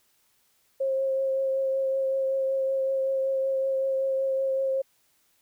sine tone with vibrato, 535 Hz, C5, 38 cents sharp, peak -23 dBFS, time 0.8-4.82 s, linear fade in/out 10 ms, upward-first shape triangle, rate 5.3 Hz, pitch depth 16 cents each way, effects white hiss -67 dBFS RMS until 5.41 s

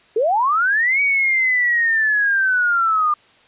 sine linear two-way sweep, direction up then down, 409.5 to 2271 to 1197 Hz, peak -14 dBFS, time 0.16-3.14 s, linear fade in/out 5 ms, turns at 1.01 s, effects white hiss -52 dBFS RMS until 3.47 s + resampled to 8000 Hz

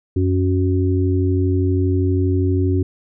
harmonic tone, 92.5 Hz, F#2, in tune, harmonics 1 / 3 / 4, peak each -16 / -21 / -22 dBFS, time 0.16-2.83 s, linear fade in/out 5 ms, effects none

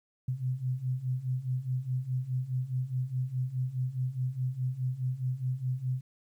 sine beating tone pair, 125.3 / 130.1 Hz, B2 / C3, +25 / -9 cents, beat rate 4.8 Hz, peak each -34 / -31 dBFS, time 0.28-6.01 s, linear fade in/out 5 ms, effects 11-bit

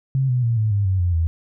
sine tone with pitch steps, 133.7 / 124.75 / 116.39 / 108.6 / 101.33 / 94.54 / 88.21 / 82.3 Hz, C3 / B2 / A#2 / A2 / G#2 / F#2 / F2 / E2, +38 / +18 / -2 / -22 / -42 / +38 / +18 / -2 cents, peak -16 dBFS, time 0.15-1.27 s, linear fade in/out 0 ms, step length 140 ms, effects none

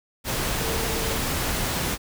sine tone in noise, 451.6 Hz, A4, 45 cents sharp, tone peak -33 dBFS, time 0.58-1.21 s, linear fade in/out 50 ms, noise pink, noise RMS -26 dBFS, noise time 0.24-1.98 s, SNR -10 dB, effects none

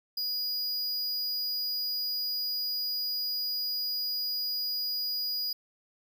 square tone, 4900 Hz, D#8, 27 cents flat, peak -30 dBFS, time 0.17-5.53 s, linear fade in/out 5 ms, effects none

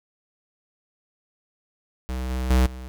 square tone with level steps, 63.6 Hz, C2, 48 cents flat, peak -27 / -25 / -16 / -35 dBFS, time 2.09-2.88 s, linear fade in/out 0 ms, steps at 2.3 / 2.5 / 2.66 s, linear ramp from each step 5 ms, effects none

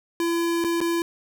square tone with dropouts, 338 Hz, E4, 43 cents sharp, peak -22 dBFS, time 0.2-1.02 s, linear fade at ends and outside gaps 1 ms, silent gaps 0.641-0.646 / 0.805-0.813 s, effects none

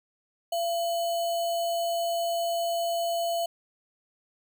sine tone with sample-and-hold, 680 Hz, F5, 46 cents flat, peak -25 dBFS, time 0.52-3.46 s, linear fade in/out 5 ms, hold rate 3675 Hz, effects none

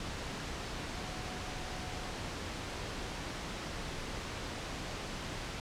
sine tone in noise, 734 Hz, F#5, 14 cents flat, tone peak -50 dBFS, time 0.97-2.12 s, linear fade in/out 2 ms, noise pink, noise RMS -40 dBFS, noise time 0-5.6 s, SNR -13 dB, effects low-pass 6000 Hz 12 dB/octave

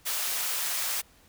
white high-pass noise, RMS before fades -30 dBFS, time 0.05-1.02 s, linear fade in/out 20 ms, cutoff 710 Hz, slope 12 dB/octave, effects pink hiss -59 dBFS RMS until 1.28 s

